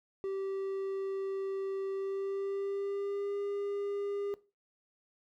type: tone with pitch glide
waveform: triangle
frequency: 388.5 to 403.6 Hz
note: G4 to G#4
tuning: -16 to -49 cents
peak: -31 dBFS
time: 0.24-4.34 s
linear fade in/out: 0 ms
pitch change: +67 cents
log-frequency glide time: 1.93-3.36 s
effects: noise-tail reverb RT60 0.3 s tail -18 dB re dry